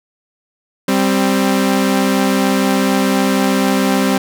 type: tone pair together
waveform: sawtooth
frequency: 196 / 262.7 Hz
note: G3 / C4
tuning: 0 / +7 cents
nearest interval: perfect fourth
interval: 507 cents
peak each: -11 dBFS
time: 0.88-4.18 s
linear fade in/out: 5 ms
effects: none